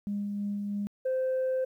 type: tone with tremolo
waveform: sine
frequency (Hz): 203.6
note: G#3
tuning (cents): -34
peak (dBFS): -28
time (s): 0.07-0.87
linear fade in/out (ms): 0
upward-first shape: sine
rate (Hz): 3.1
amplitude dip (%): 25
type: tone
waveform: sine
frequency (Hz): 519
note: C5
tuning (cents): -14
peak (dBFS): -24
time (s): 1.05-1.65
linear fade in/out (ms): 10
effects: tanh soft clip ceiling -24 dBFS + 11-bit